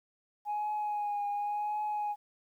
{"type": "tone with vibrato", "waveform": "sine", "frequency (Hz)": 830.6, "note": "G#5", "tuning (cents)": 0, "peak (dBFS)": -29, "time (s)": [0.45, 2.16], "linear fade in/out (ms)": 50, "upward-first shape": "triangle", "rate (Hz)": 0.91, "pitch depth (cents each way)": 32, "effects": ["tanh soft clip ceiling -28 dBFS", "11-bit"]}